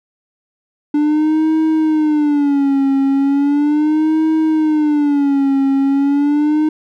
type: tone with vibrato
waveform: triangle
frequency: 293.7 Hz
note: D4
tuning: in tune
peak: -9 dBFS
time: 0.94-6.69 s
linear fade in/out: 5 ms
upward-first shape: sine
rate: 0.37 Hz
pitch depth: 130 cents each way
effects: none